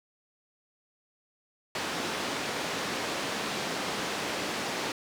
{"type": "band-pass noise", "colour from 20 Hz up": "pink", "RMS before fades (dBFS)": -33, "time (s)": [1.75, 4.92], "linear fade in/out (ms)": 2, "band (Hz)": [250, 5700], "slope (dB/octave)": 12, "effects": []}